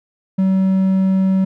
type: tone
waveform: triangle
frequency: 190.3 Hz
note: F#3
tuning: 49 cents sharp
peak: -10 dBFS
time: 0.38-1.45 s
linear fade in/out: 10 ms
effects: none